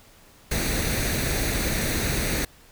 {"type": "noise with comb filter", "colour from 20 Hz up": "pink", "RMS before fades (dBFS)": -25, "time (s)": [0.51, 2.45], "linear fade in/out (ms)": 5, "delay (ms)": 0.48, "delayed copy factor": 0.55, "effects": ["pink hiss -53 dBFS RMS until 2.71 s"]}